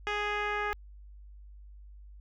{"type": "tone with low-pass filter sweep", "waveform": "10% pulse", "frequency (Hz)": 415.3, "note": "G#4", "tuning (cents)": 0, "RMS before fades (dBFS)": -32, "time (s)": [0.07, 0.73], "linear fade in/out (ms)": 0, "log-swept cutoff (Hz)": [3300, 1800], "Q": 1.3, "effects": ["added 50 Hz sine -47 dBFS peak until 2.2 s"]}